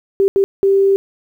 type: tone bursts at uneven times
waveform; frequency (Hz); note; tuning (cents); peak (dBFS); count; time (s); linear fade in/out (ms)
sine; 392; G4; 0; -9; 3; 0.2-0.28 / 0.36-0.44 / 0.63-0.96; 0
effects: 8-bit